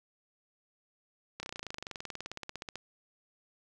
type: slowing click train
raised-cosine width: 0.2 ms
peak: -22 dBFS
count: 30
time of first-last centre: 1.4-2.757 s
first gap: 30 ms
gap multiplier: 1.03
effects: none

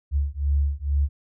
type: beating tone pair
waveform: sine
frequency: 70.1 / 72.3 Hz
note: C#2 / D2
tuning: +20 / -27 cents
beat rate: 2.2 Hz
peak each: -23 dBFS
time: 0.11-1.09 s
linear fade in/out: 50 ms
effects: none

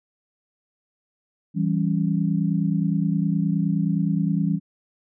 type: chord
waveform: sine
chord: C# diminished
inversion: first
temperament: equal with one note detuned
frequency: 164.81 / 194.42 / 277.2 Hz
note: E3 / G3 / C#4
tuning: 0 / -14 / 0 cents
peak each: -22 / -23 / -28 dBFS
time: 1.54-4.6 s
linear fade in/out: 50 ms
effects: none

